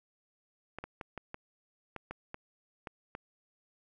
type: clicks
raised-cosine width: 0.5 ms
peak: -25 dBFS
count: 10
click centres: 0.786 / 0.84 / 1.012 / 1.177 / 1.344 / 1.963 / 2.11 / 2.344 / 2.872 / 3.151 s
effects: none